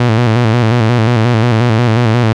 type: tone with vibrato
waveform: sawtooth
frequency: 116 Hz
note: A#2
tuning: 8 cents flat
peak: -4 dBFS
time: 0-2.33 s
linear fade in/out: 5 ms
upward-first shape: square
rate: 5.6 Hz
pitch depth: 84 cents each way
effects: low-pass 4000 Hz 12 dB/octave